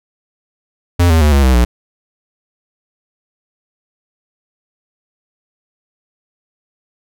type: tone with pitch steps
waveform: square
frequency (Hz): 87.31 / 80.99 / 75.13 / 69.7 / 64.66 / 59.98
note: F2 / E2 / D2 / C#2 / C2 / B1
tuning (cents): 0 / -30 / +40 / +10 / -20 / -50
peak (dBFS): -8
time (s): 0.99-1.65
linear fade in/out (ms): 10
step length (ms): 110
effects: none